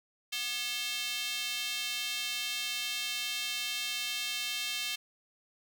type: tone with high-pass filter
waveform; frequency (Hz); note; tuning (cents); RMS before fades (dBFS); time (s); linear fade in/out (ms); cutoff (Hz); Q
square; 242.4; B3; -32; -35; 0.32-4.96; 10; 3000; 2.2
effects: none